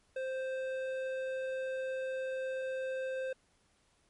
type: tone with hard clipping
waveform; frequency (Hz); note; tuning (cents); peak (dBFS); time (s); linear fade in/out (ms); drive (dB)
triangle; 523.3; C5; 0; -36; 0.16-3.33; 5; 14
effects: pink hiss -71 dBFS RMS until 4.09 s + MP3 48 kbps